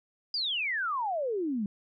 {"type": "exponential sweep", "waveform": "sine", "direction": "down", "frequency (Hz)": [4978, 194.2], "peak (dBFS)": -28, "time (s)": [0.34, 1.66], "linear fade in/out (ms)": 2, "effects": []}